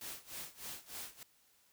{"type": "noise with tremolo", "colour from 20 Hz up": "white", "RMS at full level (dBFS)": -44, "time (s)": [0.01, 1.23], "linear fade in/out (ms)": 2, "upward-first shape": "sine", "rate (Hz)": 3.3, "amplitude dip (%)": 90, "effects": ["white hiss -70 dBFS RMS until 1.72 s"]}